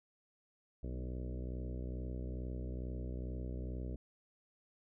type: harmonic tone with a mistuned harmonic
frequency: 62.3 Hz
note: B1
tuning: 16 cents sharp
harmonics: 1 / 2 / 3 / 4 / 5 / 6 / 7 / 8 / 9 / 10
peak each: -40 / -46 / -51 / -51 / -52 / -54 / -55 / -58 / -58 / -61 dBFS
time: 0.83-3.96 s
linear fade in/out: 5 ms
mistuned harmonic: 4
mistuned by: -21 cents
effects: none